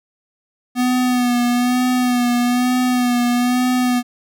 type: tone with vibrato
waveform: square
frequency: 246.8 Hz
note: B3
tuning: 1 cent flat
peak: -15 dBFS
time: 0.75-4.03 s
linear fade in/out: 50 ms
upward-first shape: sine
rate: 1.1 Hz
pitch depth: 34 cents each way
effects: none